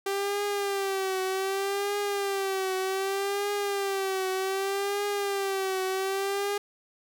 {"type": "tone with vibrato", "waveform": "sawtooth", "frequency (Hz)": 392, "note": "G4", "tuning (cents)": 0, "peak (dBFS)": -23, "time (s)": [0.06, 6.58], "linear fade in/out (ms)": 5, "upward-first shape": "triangle", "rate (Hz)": 0.65, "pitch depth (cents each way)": 77, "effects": []}